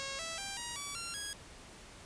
5% pulse tone with pitch steps, 546 / 656.9 / 790.2 / 950.6 / 1143.6 / 1375.8 / 1655.2 Hz, C#5 / E5 / G5 / A#5 / D6 / F6 / G#6, -26 / -6 / +14 / +34 / -46 / -26 / -6 cents, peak -27 dBFS, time 0-1.33 s, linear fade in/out 0 ms, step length 190 ms, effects pink hiss -53 dBFS RMS until 2.05 s + resampled to 22050 Hz

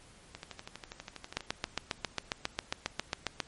two click trains, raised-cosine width 0.2 ms, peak -13 / -24 dBFS, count 16 / 14, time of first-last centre 1.37-3.403 / 0.35-1.407 s, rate 7.38 / 12.3 Hz, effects pink hiss -57 dBFS RMS until 3.47 s + MP3 48 kbps

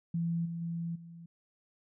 sine tone with level steps, 168.2 Hz, E3, 35 cents sharp, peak -29 / -35 / -33 / -46 dBFS, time 0.14-1.26 s, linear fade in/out 5 ms, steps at 0.45 / 0.61 / 0.95 s, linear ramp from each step 10 ms, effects none

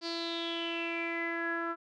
sawtooth tone with low-pass filter sweep, 335.4 Hz, E4, 30 cents sharp, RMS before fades -35 dBFS, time 0.01-1.76 s, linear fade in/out 50 ms, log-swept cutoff 4700 to 1400 Hz, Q 8.8, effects none

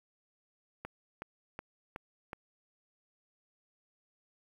click train, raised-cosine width 0.5 ms, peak -25 dBFS, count 5, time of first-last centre 0.85-2.331 s, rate 2.7 Hz, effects 9-bit

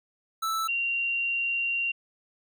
square / sine tone pair in turn, 1318.5 / 2762 Hz, E6 / F7, 0 / -20 cents, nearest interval octave + minor second, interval 1280 cents, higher second, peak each -27 / -25 dBFS, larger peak second, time 0.42-0.68 / 0.68-1.92 s, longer second, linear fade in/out 10 ms, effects none

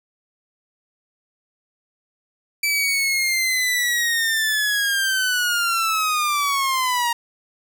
sawtooth linear sweep, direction down, 2320 to 934 Hz, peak -15 dBFS, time 2.63-7.13 s, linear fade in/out 5 ms, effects none

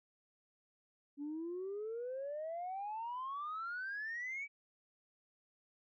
sine exponential sweep, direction up, 281 to 2310 Hz, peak -38 dBFS, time 1.17-4.48 s, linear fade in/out 50 ms, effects tanh soft clip ceiling -36 dBFS

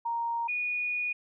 sine tone pair in turn, 932.3 / 2458 Hz, A#5 / D#7, 0 / -22 cents, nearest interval octave + perfect fourth, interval 1678 cents, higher second, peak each -28 dBFS, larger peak neither, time 0.05-0.48 / 0.48-1.13 s, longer second, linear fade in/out 10 ms, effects none

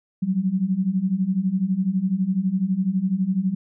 sine beating tone pair, 180.9 / 192.9 Hz, F#3 / G3, -39 / -28 cents, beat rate 12 Hz, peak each -24 / -21 dBFS, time 0.22-3.55 s, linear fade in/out 10 ms, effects none

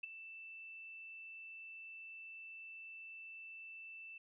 sine tone with ADSR envelope, 2656 Hz, E7, 12 cents sharp, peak -37 dBFS, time 0.03-4.18 s, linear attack 9 ms, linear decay 11 ms, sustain -12 dB, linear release 5 ms, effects none

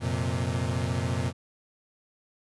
35% pulse chord, F suspended fourth, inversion none, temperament equal with one note detuned, 89.24 / 116.54 / 130.81 Hz, F2 / Bb2 / C3, +38 / 0 / 0 cents, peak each -29 dBFS, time 0-1.33 s, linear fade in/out 50 ms, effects resampled to 24000 Hz

